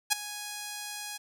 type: tone with ADSR envelope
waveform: 5% pulse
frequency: 830.6 Hz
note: G#5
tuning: in tune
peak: -8 dBFS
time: 0.1-1.18 s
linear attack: 24 ms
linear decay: 11 ms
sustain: -17 dB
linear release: 16 ms
effects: none